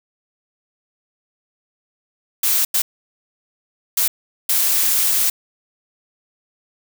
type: noise bursts at uneven times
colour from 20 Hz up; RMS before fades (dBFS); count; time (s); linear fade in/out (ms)
blue; -17; 4; 2.43-2.65 / 2.74-2.82 / 3.97-4.08 / 4.49-5.3; 5
effects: none